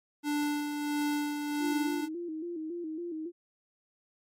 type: tone with tremolo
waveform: square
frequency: 294.1 Hz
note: D4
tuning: 3 cents sharp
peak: -28 dBFS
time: 0.23-2.09 s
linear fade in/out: 50 ms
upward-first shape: sine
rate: 1.5 Hz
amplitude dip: 45%
type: tone with vibrato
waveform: sine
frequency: 330 Hz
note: E4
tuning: 2 cents sharp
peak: -34 dBFS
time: 1.59-3.32 s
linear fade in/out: 50 ms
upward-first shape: square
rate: 3.6 Hz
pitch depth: 83 cents each way
effects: MP3 64 kbps